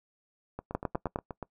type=two click trains; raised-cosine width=1 ms; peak=-15 / -23 dBFS; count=5 / 8; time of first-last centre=0.75-1.159 / 0.59-1.427 s; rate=9.77 / 8.36 Hz; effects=noise-tail reverb RT60 0.1 s tail -22 dB re dry